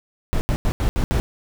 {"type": "noise bursts at uneven times", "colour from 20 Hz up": "brown", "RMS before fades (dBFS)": -19, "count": 6, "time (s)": [[0.33, 0.41], [0.49, 0.56], [0.65, 0.72], [0.8, 0.89], [0.96, 1.04], [1.11, 1.2]], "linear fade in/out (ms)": 0, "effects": []}